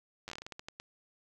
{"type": "slowing click train", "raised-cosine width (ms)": 0.2, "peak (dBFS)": -25, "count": 13, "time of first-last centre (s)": [0.28, 0.8], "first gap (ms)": 9, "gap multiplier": 1.26, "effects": []}